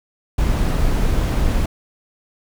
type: noise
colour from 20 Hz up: brown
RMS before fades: -17 dBFS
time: 0.38-1.66 s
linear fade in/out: 5 ms
effects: none